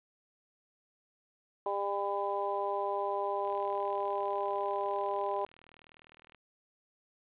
harmonic tone, 200.4 Hz, G3, 38 cents sharp, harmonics 2 / 3 / 4 / 5, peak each -36 / -36 / -36 / -36 dBFS, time 1.66-5.45 s, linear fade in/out 2 ms
click train, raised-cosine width 0.2 ms, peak -36 dBFS, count 116, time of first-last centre 3.45-6.347 s, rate 39.7 Hz
effects resampled to 8000 Hz + 10-bit

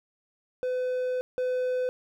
triangle tone pair in turn, 505 / 505 Hz, B4 / B4, +39 / +39 cents, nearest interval unison, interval 0 cents, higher neither, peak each -24 / -23 dBFS, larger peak second, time 0.63-1.21 / 1.38-1.89 s, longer first, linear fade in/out 0 ms, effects none

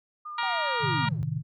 sine tone with vibrato, 1209 Hz, D6, 50 cents sharp, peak -35 dBFS, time 0.25-1.06 s, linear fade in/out 10 ms, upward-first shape sine, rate 9.9 Hz, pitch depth 14 cents each way
harmonic tone, 472 Hz, A#4, 22 cents sharp, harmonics 2 / 3 / 4 / 5 / 6 / 7 / 8 / 9, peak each -29 / -33 / -35 / -37 / -39 / -40 / -41 / -42 dBFS, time 0.38-1.09 s, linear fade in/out 5 ms
triangle linear sweep, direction down, 790 to 69.3 Hz, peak -31 dBFS, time 0.43-1.23 s, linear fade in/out 0 ms
sine chord, A diminished, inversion none, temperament equal, 110 / 130.81 / 155.56 Hz, A2 / C3 / Eb3, 0 / 0 / 0 cents, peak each -34 / -31 / -30 dBFS, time 0.8-1.43 s, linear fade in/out 50 ms
effects none

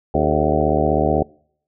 harmonic tone with a mistuned harmonic, 75.9 Hz, D#2, 42 cents flat, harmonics 1 / 2 / 3 / 4 / 5 / 6 / 7 / 8 / 9 / 10, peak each -24 / -24 / -24 / -24 / -24 / -24 / -24 / -24 / -24 / -24 dBFS, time 0.14-1.23 s, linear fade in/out 5 ms, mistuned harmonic 6, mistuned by -91 cents, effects noise-tail reverb RT60 0.6 s tail -25 dB re dry

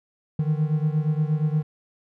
triangle beating tone pair, 150.7 / 159.2 Hz, D3 / D#3, +45 / +40 cents, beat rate 8.5 Hz, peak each -20 / -23 dBFS, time 0.39-1.63 s, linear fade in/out 5 ms, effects none

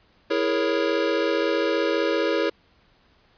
square chord, A# half-diminished seventh, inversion second, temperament equal with one note detuned, 329.6 / 415.3 / 470.5 / 554.4 Hz, E4 / G#4 / A#4 / C#5, 0 / 0 / +16 / 0 cents, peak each -27 dBFS, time 0.3-2.5 s, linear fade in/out 10 ms, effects pink hiss -60 dBFS RMS until 3.37 s + resampled to 11025 Hz

